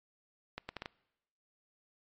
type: accelerating click train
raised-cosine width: 0.3 ms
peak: -23 dBFS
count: 5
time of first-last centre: 0.58-0.859 s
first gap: 110 ms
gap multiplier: 0.7
effects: noise-tail reverb RT60 0.9 s tail -23 dB re dry + MP3 32 kbps